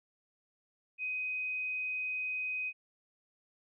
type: tone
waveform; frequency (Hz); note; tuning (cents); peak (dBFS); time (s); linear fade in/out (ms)
sine; 2510; D#7; +15; -33; 0.98-2.73; 50
effects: none